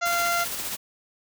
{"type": "harmonic tone", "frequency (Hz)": 691, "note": "F5", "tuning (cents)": -19, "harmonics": [1, 2, 3, 4, 5, 6, 7, 8, 9, 10], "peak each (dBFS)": [-27, -25, -31, -38, -41, -39, -42, -43, -38, -42], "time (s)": [0.01, 0.45], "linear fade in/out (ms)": 20}
{"type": "noise with tremolo", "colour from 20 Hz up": "white", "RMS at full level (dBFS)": -30, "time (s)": [0.05, 0.77], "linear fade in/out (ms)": 20, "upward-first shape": "sine", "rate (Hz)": 15, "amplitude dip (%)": 35}
{"effects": []}